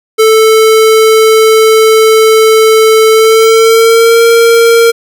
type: tone with pitch glide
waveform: square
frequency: 440 to 462.4 Hz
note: A4 to A#4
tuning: 0 to -14 cents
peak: -3 dBFS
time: 0.18-4.92 s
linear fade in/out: 20 ms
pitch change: +86 cents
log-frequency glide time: 3.11-4.23 s
effects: none